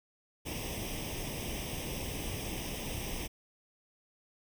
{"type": "noise with comb filter", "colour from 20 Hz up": "pink", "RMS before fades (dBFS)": -38, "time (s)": [0.45, 3.28], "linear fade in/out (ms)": 20, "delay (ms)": 0.35, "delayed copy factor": 0.8, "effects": []}